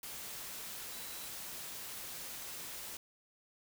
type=tone in noise; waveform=sine; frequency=3951 Hz; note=B7; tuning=in tune; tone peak=-54 dBFS; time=0.92-1.27 s; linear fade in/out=2 ms; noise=white; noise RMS=-45 dBFS; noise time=0.03-2.97 s; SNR=-12 dB; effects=none